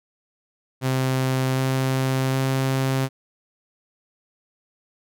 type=tone with pitch steps; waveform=sawtooth; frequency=130.81 / 131.95 / 133.1 Hz; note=C3 / C3 / C3; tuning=0 / +15 / +30 cents; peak=-16 dBFS; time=0.81-3.09 s; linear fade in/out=50 ms; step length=760 ms; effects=none